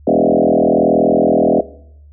sine tone with frequency modulation, 450 Hz, A4, 39 cents sharp, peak -9 dBFS, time 0.07-1.61 s, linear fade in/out 5 ms, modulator 41.2 Hz, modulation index 5.8, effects noise-tail reverb RT60 0.7 s tail -19 dB re dry + added 73 Hz sine -39 dBFS peak until 2.12 s

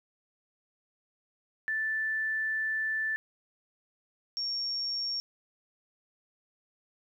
sine tone pair in turn, 1760 / 5522 Hz, A6 / F8, 0 / -20 cents, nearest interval octave + minor sixth, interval 1980 cents, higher second, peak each -28 / -30 dBFS, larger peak first, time 1.68-3.16 / 4.37-5.2 s, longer first, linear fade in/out 0 ms, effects 11-bit

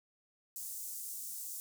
pink high-pass noise, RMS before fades -43 dBFS, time 0.56-1.6 s, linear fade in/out 0 ms, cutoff 7200 Hz, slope 24 dB/octave, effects none

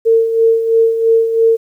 sine tone with tremolo, 453.7 Hz, A#4, 47 cents flat, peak -6 dBFS, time 0.05-1.57 s, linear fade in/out 20 ms, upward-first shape sine, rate 3 Hz, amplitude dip 60%, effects 8-bit

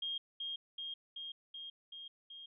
sine tone with echo, 3232 Hz, G#7, 48 cents flat, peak -36 dBFS, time 0.02-0.18 s, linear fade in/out 5 ms, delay 380 ms, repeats 6, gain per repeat -2 dB, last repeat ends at 2.46 s, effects none

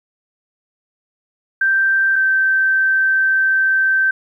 sine tone pair in turn, 1568 / 1553.6 Hz, G6 / G6, 0 / -16 cents, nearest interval unison, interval 16 cents, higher first, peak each -12 dBFS, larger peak neither, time 1.61-2.16 / 2.16-4.11 s, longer second, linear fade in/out 5 ms, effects 9-bit

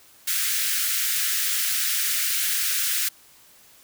white high-pass noise, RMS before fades -24 dBFS, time 0.27-3.09 s, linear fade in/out 10 ms, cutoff 1400 Hz, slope 48 dB/octave, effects white hiss -53 dBFS RMS until 3.83 s

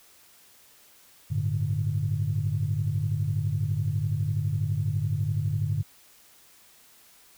sine chord, G suspended second, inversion none, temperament equal, 98 / 110 / 146.83 Hz, G2 / A2 / D3, 0 / 0 / 0 cents, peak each -28 dBFS, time 1.3-5.83 s, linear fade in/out 20 ms, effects tanh soft clip ceiling -15 dBFS + white hiss -56 dBFS RMS until 7.37 s

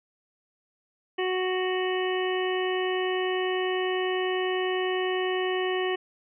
harmonic tone, 370 Hz, F#4, in tune, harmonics 1 / 2 / 3 / 5 / 6 / 7 / 8, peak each -26 / -34 / -37 / -34 / -41 / -42 / -36 dBFS, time 1.18-5.96 s, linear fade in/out 10 ms, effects none

